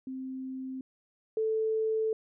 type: tone pair in turn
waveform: sine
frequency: 261.6 / 440 Hz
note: C4 / A4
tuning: 0 / 0 cents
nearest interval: major sixth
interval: 900 cents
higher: second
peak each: -35 / -26 dBFS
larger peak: second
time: 0.07-0.81 / 1.37-2.13 s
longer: second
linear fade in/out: 2 ms
effects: none